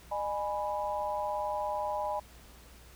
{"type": "chord", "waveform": "sine", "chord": "G# minor", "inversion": "second", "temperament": "equal with one note detuned", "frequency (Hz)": [607.7, 830.6, 987.8], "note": ["D#5", "G#5", "B5"], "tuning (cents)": [-41, 0, 0], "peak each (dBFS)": [-35, -34, -36], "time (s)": [0.11, 2.2], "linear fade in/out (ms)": 10, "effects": ["added 60 Hz sine -54 dBFS peak until 2.95 s", "pink hiss -56 dBFS RMS until 2.95 s"]}